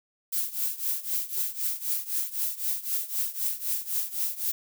violet noise with tremolo, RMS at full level -26 dBFS, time 0.32-4.52 s, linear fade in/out 10 ms, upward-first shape triangle, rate 3.9 Hz, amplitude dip 90%, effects none

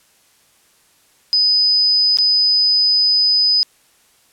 sine tone with dropouts, 5000 Hz, D#8, 8 cents sharp, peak -11 dBFS, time 1.33-3.63 s, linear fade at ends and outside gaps 0 ms, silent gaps 2.171-2.186 s, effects white hiss -55 dBFS RMS until 4.32 s + low-pass 12000 Hz 12 dB/octave

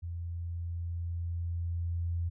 sine tone with level ramp, 85.3 Hz, F2, 40 cents flat, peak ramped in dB -35 to -29 dBFS, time 0.02-2.3 s, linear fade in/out 20 ms, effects none

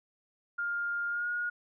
sine tone with pitch glide, 1407 to 1438.2 Hz, F6 to F#6, +12 to -50 cents, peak -30 dBFS, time 0.58-1.5 s, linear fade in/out 10 ms, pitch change +38 cents, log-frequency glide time 1.09-1.28 s, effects none

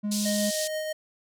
triangle tone, 207.7 Hz, G#3, in tune, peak -24 dBFS, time 0.03-0.51 s, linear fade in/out 20 ms
pink band-pass noise, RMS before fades -32 dBFS, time 0.11-0.68 s, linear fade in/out 10 ms, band 4000 to 11000 Hz, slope 24 dB/octave
square tone with tremolo, 621 Hz, D#5, 3 cents flat, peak -28 dBFS, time 0.25-0.93 s, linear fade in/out 10 ms, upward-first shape triangle, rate 6.3 Hz, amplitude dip 35%
effects none

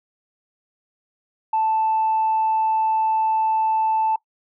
sine tone, 880 Hz, A5, in tune, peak -16 dBFS, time 1.53-4.16 s, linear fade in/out 5 ms, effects noise-tail reverb RT60 0.1 s tail -21 dB re dry + tanh soft clip ceiling -13 dBFS

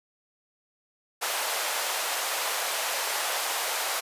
pink high-pass noise, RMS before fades -29 dBFS, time 1.21-4.01 s, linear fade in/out 20 ms, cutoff 580 Hz, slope 24 dB/octave, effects resampled to 32000 Hz

